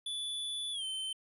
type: tone with pitch glide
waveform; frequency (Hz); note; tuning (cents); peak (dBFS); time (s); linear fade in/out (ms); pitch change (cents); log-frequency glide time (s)
square; 3463 to 3085; A7 to G7; -28 to -28; -36; 0.06-1.13; 5; -200; 0.72-0.84
effects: resampled to 32000 Hz